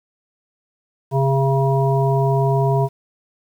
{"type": "harmonic tone with a mistuned harmonic", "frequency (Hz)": 135.6, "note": "C#3", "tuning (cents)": -38, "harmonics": [1, 3, 5, 7], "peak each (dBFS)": [-16, -21, -23, -24], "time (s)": [1.11, 2.89], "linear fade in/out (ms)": 50, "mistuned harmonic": 7, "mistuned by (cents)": 18, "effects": ["8-bit"]}